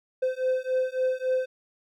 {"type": "beating tone pair", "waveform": "triangle", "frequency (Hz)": [513, 516.6], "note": ["C5", "C5"], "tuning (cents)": [-34, -22], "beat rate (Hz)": 3.6, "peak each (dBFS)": -25, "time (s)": [0.22, 1.46], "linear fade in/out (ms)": 10, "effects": []}